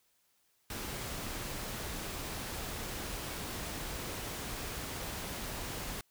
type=noise; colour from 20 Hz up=pink; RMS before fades=-40 dBFS; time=0.7-6.01 s; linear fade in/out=2 ms; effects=white hiss -73 dBFS RMS until 6.1 s